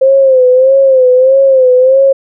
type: tone with vibrato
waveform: sine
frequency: 523.3 Hz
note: C5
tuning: in tune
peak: -3 dBFS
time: 0.01-2.13 s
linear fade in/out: 10 ms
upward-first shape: sine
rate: 1.6 Hz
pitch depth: 71 cents each way
effects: none